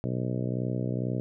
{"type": "harmonic tone", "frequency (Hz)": 62.2, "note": "B1", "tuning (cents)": 13, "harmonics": [2, 3, 4, 5, 6, 7, 8, 9, 10], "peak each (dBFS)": [-30, -34, -36, -38, -40, -41, -42, -43, -44], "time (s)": [0.04, 1.2], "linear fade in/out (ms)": 0, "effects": []}